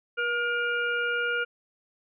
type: harmonic tone with a mistuned harmonic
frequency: 473.5 Hz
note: A#4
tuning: 27 cents sharp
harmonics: 1 / 3 / 5 / 6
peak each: -32 / -26 / -37 / -37 dBFS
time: 0.17-1.45 s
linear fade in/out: 20 ms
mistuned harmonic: 1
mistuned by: +22 cents
effects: none